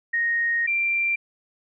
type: tone pair in turn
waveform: sine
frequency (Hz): 1864.7 / 2364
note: A#6 / D7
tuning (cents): 0 / +11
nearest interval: major third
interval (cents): 411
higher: second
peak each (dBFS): -20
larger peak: neither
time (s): 0.13-0.67 / 0.67-1.16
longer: first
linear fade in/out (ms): 10
effects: none